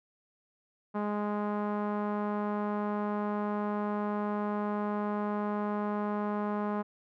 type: tone with low-pass filter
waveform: sawtooth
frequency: 207.7 Hz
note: G#3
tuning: in tune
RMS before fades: -32 dBFS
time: 0.94-6.83 s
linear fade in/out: 20 ms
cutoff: 1100 Hz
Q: 2
effects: none